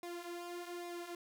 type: tone with flanger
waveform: sawtooth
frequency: 348.6 Hz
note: F4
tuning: 3 cents flat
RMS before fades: -45 dBFS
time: 0.03-1.15 s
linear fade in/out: 2 ms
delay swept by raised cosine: 0.65 to 5.25 ms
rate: 1.2 Hz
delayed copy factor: -0.65
effects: none